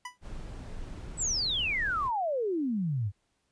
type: tone with exponential decay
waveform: 25% pulse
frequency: 990 Hz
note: B5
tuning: 4 cents sharp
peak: -30 dBFS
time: 0.05-0.18 s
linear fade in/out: 5 ms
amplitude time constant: 27 ms
type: noise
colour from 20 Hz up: brown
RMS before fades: -40 dBFS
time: 0.21-2.11 s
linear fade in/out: 50 ms
type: exponential sweep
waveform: sine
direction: down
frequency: 8160 to 92.4 Hz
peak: -27 dBFS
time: 1.17-3.12 s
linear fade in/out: 50 ms
effects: pink hiss -75 dBFS RMS until 3.51 s + resampled to 22050 Hz